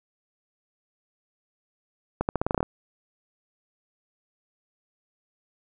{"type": "accelerating click train", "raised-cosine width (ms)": 1, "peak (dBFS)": -10, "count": 10, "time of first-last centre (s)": [2.21, 2.629], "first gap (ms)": 79, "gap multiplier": 0.86, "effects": []}